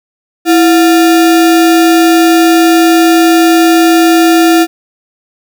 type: tone with sample-and-hold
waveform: sine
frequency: 330.8 Hz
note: E4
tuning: 6 cents sharp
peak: -3 dBFS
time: 0.45-4.67 s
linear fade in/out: 50 ms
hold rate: 1050 Hz
effects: none